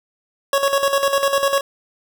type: tone with tremolo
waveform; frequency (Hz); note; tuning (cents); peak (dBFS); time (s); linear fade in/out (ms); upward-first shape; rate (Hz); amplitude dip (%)
25% pulse; 554.4; C#5; 0; -10; 0.53-1.61; 2; square; 10; 60
effects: none

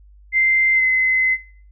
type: tone with pitch glide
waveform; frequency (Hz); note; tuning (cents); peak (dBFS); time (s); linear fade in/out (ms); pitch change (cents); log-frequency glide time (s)
sine; 2084 to 2047; C7 to C7; -7 to -38; -13; 0.32-1.38; 50; -31; 0.73-0.84
effects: noise-tail reverb RT60 0.5 s tail -19 dB re dry + added 50 Hz sine -44 dBFS peak until 1.71 s

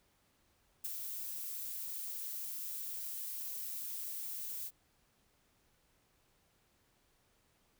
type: noise with ADSR envelope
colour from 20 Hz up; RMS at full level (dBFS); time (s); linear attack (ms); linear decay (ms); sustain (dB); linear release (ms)
violet; -37; 0.84-4.71; 11; 21; -5; 44
effects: pink hiss -73 dBFS RMS until 7.79 s

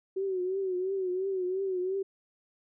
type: tone with vibrato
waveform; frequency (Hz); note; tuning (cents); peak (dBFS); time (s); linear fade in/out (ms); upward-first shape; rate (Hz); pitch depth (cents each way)
sine; 375.7; F#4; +26; -28; 0.16-2.03; 10; triangle; 2.9; 87
effects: none

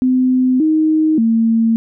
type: tone with pitch steps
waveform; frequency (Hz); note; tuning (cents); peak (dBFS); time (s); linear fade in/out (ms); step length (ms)
sine; 255.7 / 312.8 / 226.6; C4 / D#4 / A#3; -40 / +9 / -49; -10; 0.02-1.76; 0; 580
effects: none

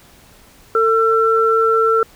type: tone pair together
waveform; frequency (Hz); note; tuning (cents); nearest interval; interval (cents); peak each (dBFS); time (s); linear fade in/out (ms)
sine; 449.2 / 1346; A4 / E6; +36 / +36; octave + perfect fifth; 1900; -14; 0.75-2.03; 2
effects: pink hiss -47 dBFS RMS until 2.15 s

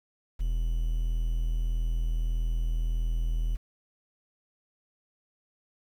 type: tone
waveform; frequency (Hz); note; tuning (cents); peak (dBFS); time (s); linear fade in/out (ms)
triangle; 40.81; E1; -17; -23; 0.39-3.57; 20
effects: 9-bit

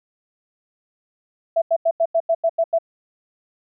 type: tone bursts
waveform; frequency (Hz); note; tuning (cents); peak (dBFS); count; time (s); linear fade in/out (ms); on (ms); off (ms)
sine; 663; E5; +10; -14; 9; 1.56-2.787; 10; 59; 87
effects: none

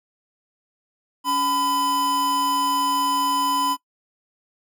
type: tone pair together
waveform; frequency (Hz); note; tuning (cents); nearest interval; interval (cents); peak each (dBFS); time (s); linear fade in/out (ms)
square; 279.7 / 1004; C#4 / B5; +16 / +28; octave + minor seventh; 2212; -30 / -21; 1.24-3.77; 50
effects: noise-tail reverb RT60 0.1 s tail -21 dB re dry

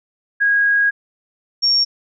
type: tone pair in turn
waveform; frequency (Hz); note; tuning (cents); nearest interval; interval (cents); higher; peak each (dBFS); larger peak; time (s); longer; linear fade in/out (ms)
sine; 1643 / 5526; G#6 / F8; -19 / -19; octave + major sixth; 2100; second; -12; neither; 0.4-0.91 / 1.62-1.85; first; 20
effects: none

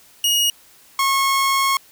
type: tone pair in turn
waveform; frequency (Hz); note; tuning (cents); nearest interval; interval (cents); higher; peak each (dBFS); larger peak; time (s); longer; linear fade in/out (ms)
sawtooth; 2879 / 1089.7; F#7 / C#6; -48 / -30; octave + perfect fourth; 1682; first; -12; neither; 0.24-0.5 / 0.99-1.77; second; 2
effects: white hiss -50 dBFS RMS until 1.91 s

